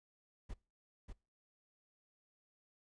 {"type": "noise with echo", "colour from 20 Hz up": "brown", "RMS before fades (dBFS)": -44, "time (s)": [0.49, 0.54], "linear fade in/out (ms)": 10, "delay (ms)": 590, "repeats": 1, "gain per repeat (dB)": -4, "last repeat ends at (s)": 1.13, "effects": ["noise-tail reverb RT60 0.3 s tail -23 dB re dry", "resampled to 22050 Hz"]}